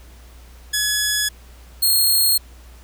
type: tone pair in turn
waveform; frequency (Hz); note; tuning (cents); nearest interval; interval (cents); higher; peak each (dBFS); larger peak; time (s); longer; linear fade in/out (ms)
10% pulse; 1693 / 4266; G#6 / C8; +33 / +33; octave + major third; 1600; second; -9 / -7; second; 0.73-1.29 / 1.82-2.38; neither; 10
effects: added 60 Hz sine -41 dBFS peak until 2.83 s + pink hiss -50 dBFS RMS until 2.83 s